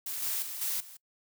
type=noise with level steps; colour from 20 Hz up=blue; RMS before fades=-36 / -32 / -39 / -32 / -49 dBFS; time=0.06-0.97 s; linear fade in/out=5 ms; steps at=0.22 / 0.42 / 0.61 / 0.8 s; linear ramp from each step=5 ms; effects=noise-tail reverb RT60 0.1 s tail -24 dB re dry